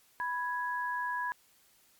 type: tone pair together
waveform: sine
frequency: 987.8 / 1663.9 Hz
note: B5 / G#6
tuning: 0 / +3 cents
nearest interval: major sixth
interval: 903 cents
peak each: -33 / -35 dBFS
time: 0.2-1.32 s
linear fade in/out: 0 ms
effects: white hiss -65 dBFS RMS until 1.99 s + MP3 96 kbps